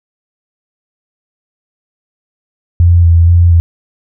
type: tone with vibrato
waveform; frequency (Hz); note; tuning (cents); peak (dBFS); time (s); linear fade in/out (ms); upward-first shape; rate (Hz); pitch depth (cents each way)
sine; 85.3; F2; -40; -3; 2.8-3.6; 0; square; 2.1; 22
effects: none